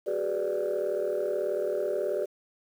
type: chord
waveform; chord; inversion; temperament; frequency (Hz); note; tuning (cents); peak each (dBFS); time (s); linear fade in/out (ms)
sine; G# half-diminished seventh; third; equal with one note detuned; 376.9 / 415.3 / 493.9 / 587.3; F#4 / G#4 / B4 / D5; +32 / 0 / 0 / 0; -31 / -31 / -33 / -29; 0.06-2.26; 20
effects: tanh soft clip ceiling -21 dBFS + 9-bit